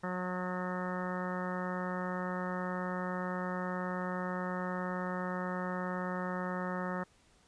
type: harmonic tone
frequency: 181.9 Hz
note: F#3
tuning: 29 cents flat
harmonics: 1 / 2 / 3 / 4 / 5 / 6 / 7 / 8 / 9 / 10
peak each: -37 / -44 / -41 / -47 / -44 / -46 / -43 / -49 / -51 / -45 dBFS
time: 0.03-7.04 s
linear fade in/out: 10 ms
effects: pink hiss -66 dBFS RMS until 7.47 s + resampled to 22050 Hz